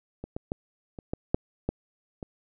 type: clicks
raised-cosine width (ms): 2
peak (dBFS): -23 / -19 / -16 / -26 / -16 / -8 / -13 / -23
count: 8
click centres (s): 0.24 / 0.365 / 0.519 / 0.988 / 1.135 / 1.345 / 1.69 / 2.228
effects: none